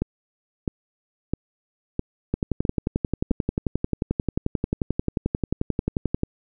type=two click trains; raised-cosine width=3 ms; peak=-10 / -9 dBFS; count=6 / 45; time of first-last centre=0.02-3.309 / 2.34-6.234 s; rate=1.52 / 11.3 Hz; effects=none